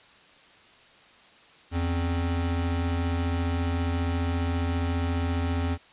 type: tone pair together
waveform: square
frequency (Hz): 84.26 / 267.5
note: E2 / C4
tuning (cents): +38 / +38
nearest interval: octave + minor sixth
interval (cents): 2000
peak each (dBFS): -26 / -33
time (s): 1.71-5.78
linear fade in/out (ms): 50
effects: white hiss -54 dBFS RMS until 5.92 s + resampled to 8000 Hz